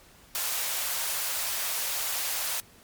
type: high-pass noise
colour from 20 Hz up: white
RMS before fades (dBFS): -30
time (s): 0.35-2.6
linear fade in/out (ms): 0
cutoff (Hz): 530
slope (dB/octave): 24
effects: pink hiss -55 dBFS RMS until 2.83 s + MP3 96 kbps